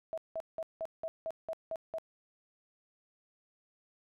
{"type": "tone bursts", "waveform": "sine", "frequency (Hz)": 649, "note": "E5", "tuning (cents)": -27, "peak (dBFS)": -34, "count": 9, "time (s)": [0.13, 1.984], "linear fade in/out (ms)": 0, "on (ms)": 46, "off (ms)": 180, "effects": []}